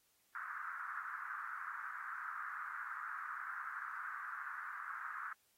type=band-pass noise; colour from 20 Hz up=pink; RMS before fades=-45 dBFS; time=0.35-5.33 s; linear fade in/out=2 ms; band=1200 to 1600 Hz; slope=48 dB/octave; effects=white hiss -75 dBFS RMS until 5.57 s + AAC 48 kbps